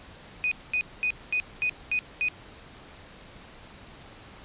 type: tone bursts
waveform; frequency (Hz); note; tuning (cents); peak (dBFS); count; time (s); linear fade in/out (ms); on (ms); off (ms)
sine; 2489; D#7; 0; -23; 7; 0.44-2.285; 0; 75; 220
effects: pink hiss -48 dBFS RMS until 4.44 s + resampled to 8000 Hz